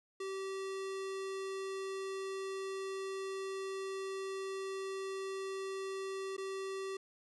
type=tone with dropouts; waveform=square; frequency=386.1 Hz; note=G4; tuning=26 cents flat; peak=-39 dBFS; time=0.2-6.97 s; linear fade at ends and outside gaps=5 ms; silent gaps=6.367-6.379 s; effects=resampled to 22050 Hz